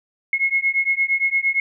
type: beating tone pair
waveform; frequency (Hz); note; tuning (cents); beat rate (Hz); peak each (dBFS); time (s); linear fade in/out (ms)
sine; 2166 / 2174.7; C#7 / C#7; -41 / -34; 8.7; -20; 0.33-1.6; 2
effects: none